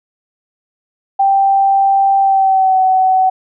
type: tone with pitch glide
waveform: sine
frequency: 784 to 753.4 Hz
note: G5 to F#5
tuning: 0 to +31 cents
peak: -8 dBFS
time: 1.19-3.3 s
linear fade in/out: 10 ms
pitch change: -69 cents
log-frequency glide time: 2.2-2.79 s
effects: none